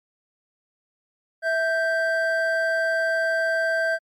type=tone pair together; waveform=triangle; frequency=655.1 / 1568 Hz; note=E5 / G6; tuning=-11 / 0 cents; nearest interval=octave + minor third; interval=1511 cents; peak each=-21 dBFS; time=1.42-3.99 s; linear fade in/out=50 ms; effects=MP3 96 kbps